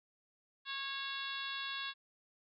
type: harmonic tone with a mistuned harmonic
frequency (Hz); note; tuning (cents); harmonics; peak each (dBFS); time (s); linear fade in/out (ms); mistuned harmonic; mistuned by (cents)
548; C#5; -20; 2 / 3 / 4 / 5 / 6 / 7 / 8 / 9; -46 / -44 / -52 / -46 / -44 / -47 / -50 / -59; 0.65-1.94; 50; 6; +70
effects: none